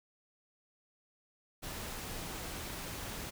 pink noise, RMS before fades -42 dBFS, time 1.62-3.31 s, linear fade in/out 20 ms, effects none

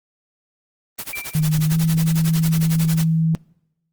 white noise with tremolo, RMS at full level -27 dBFS, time 0.98-3.05 s, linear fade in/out 10 ms, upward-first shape sine, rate 11 Hz, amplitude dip 95%
sine tone with exponential decay, 2349 Hz, D7, in tune, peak -24 dBFS, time 1.13-1.59 s, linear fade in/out 1 ms, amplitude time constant 100 ms
sine tone with pitch glide, 155.56 to 161.7 Hz, D#3 to E3, 0 to -33 cents, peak -15 dBFS, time 1.35-3.35 s, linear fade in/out 0 ms, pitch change +67 cents, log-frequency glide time 1.69-1.74 s
effects noise-tail reverb RT60 0.9 s tail -24 dB re dry + Opus 24 kbps

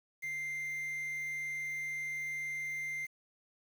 triangle tone with quantisation, 2093 Hz, C7, in tune, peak -34 dBFS, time 0.22-3.07 s, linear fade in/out 20 ms, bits 9, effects none

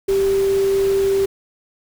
sine tone in noise, 390.9 Hz, G4, 5 cents flat, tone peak -14 dBFS, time 0.08-1.26 s, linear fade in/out 10 ms, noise pink, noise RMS -32 dBFS, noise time 0.08-1.26 s, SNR +15 dB, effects none

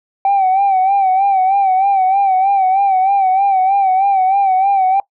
sine tone with vibrato, 772 Hz, G5, 27 cents flat, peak -8 dBFS, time 0.25-5 s, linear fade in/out 2 ms, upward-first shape sine, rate 3.2 Hz, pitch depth 64 cents each way, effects noise-tail reverb RT60 0.1 s tail -21 dB re dry + tanh soft clip ceiling -7 dBFS

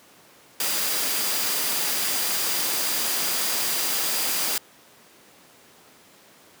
sine tone in noise, 4801 Hz, D8, 37 cents sharp, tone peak -34 dBFS, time 0.6-4.58 s, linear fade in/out 2 ms, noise white, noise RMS -25 dBFS, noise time 0.6-4.58 s, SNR -12 dB, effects pink hiss -52 dBFS RMS until 6.6 s + high-pass 200 Hz 12 dB/octave

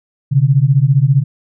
sine beating tone pair, 129.6 / 144.6 Hz, C3 / D3, -16 / -27 cents, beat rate 15 Hz, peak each -11 dBFS, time 0.31-1.24 s, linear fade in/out 20 ms, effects none

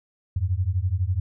sine beating tone pair, 86.3 / 98.3 Hz, F2 / G2, -20 / +5 cents, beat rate 12 Hz, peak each -24 dBFS, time 0.36-1.2 s, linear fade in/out 5 ms, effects none

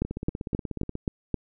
two click trains, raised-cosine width 3 ms, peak -19 / -12 dBFS, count 16 / 6, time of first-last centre 0.05-0.954 / 0.02-1.343 s, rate 16.6 / 3.78 Hz, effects none

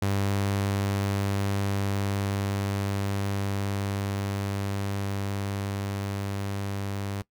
sawtooth tone with level ramp, 99.4 Hz, G2, 25 cents sharp, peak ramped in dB -20 to -26 dBFS, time 0.02-7.22 s, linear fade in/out 5 ms, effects noise-tail reverb RT60 0.1 s tail -20 dB re dry

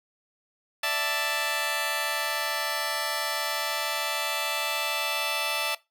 10% pulse chord, D suspended second, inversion none, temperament just, 587.3 / 660.7 / 881 Hz, D5 / E5 / A5, 0 / +4 / +2 cents, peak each -24 / -22 / -22 dBFS, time 0.83-5.75 s, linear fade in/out 5 ms, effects noise-tail reverb RT60 0.2 s tail -19 dB re dry

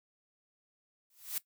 blue noise with exponential growth, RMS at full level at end -32 dBFS, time 1.1-1.38 s, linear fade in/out 2 ms, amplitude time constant 59 ms, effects noise-tail reverb RT60 0.1 s tail -17 dB re dry

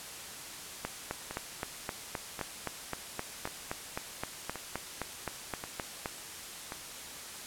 two click trains, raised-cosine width 0.5 ms, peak -18 / -23 dBFS, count 21 / 6, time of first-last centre 0.85-6.058 / 1.31-6.721 s, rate 3.84 / 0.924 Hz, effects white hiss -44 dBFS RMS until 7.46 s + low-pass 11000 Hz 12 dB/octave

